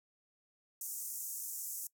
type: band-pass noise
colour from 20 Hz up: white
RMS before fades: -42 dBFS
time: 0.81-1.87 s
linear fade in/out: 2 ms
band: 6100 to 16000 Hz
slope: 48 dB/octave
effects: noise-tail reverb RT60 0.1 s tail -21 dB re dry